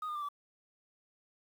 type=tone with pitch steps; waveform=sine; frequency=1244.5 / 1213.3 / 1182.8 / 1153.1 Hz; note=D#6 / D#6 / D6 / D6; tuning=0 / -44 / +12 / -32 cents; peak=-33 dBFS; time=0.02-0.288 s; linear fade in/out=5 ms; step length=67 ms; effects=tanh soft clip ceiling -34 dBFS + 10-bit